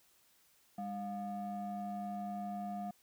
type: ring-modulated tone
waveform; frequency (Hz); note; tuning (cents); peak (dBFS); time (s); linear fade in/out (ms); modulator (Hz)
triangle; 253.9; B3; +48; -33; 0.78-2.91; 5; 456
effects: white hiss -69 dBFS RMS until 3.02 s